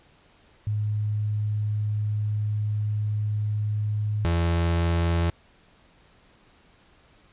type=tone pair in turn; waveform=sine / 35% pulse; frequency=105.5 / 84.54 Hz; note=G#2 / E2; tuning=+28 / +44 cents; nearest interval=major third; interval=384 cents; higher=first; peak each=-23 / -19 dBFS; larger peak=second; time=0.67-4.25 / 4.25-5.3 s; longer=first; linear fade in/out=0 ms; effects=pink hiss -58 dBFS RMS until 7.32 s + resampled to 8000 Hz